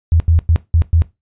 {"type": "tone bursts at uneven times", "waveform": "sine", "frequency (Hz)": 82.41, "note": "E2", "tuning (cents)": 0, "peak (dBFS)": -8, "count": 5, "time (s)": [[0.12, 0.2], [0.28, 0.39], [0.49, 0.56], [0.74, 0.82], [0.93, 1.02]], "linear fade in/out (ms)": 0, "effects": ["noise-tail reverb RT60 0.2 s tail -17 dB re dry", "resampled to 8000 Hz"]}